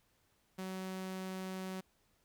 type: tone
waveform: sawtooth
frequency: 187.8 Hz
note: F#3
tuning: 26 cents sharp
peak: -36 dBFS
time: 0.58-1.81 s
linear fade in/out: 10 ms
effects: pink hiss -74 dBFS RMS until 2.24 s